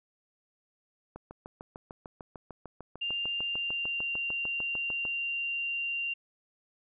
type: click train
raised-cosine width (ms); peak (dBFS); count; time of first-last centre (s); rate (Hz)
1; -28; 27; 1.16-5.052; 6.68
type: tone with pitch glide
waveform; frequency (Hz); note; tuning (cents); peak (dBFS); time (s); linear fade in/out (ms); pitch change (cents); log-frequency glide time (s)
sine; 2794 to 2773; F7 to F7; 0 to -13; -30; 3.01-6.14; 10; -13; 3.41-4.11
effects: none